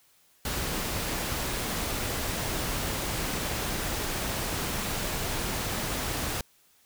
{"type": "noise", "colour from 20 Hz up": "pink", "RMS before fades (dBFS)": -31, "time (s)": [0.45, 6.41], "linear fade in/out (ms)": 2, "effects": ["white hiss -63 dBFS RMS until 6.85 s"]}